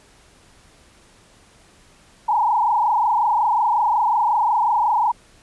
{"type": "tone with frequency modulation", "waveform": "sine", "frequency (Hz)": 901, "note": "A5", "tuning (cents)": 41, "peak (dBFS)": -15, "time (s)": [2.28, 5.12], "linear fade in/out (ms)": 10, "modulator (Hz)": 25.5, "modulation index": 3, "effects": ["pink hiss -52 dBFS RMS until 5.42 s", "resampled to 24000 Hz"]}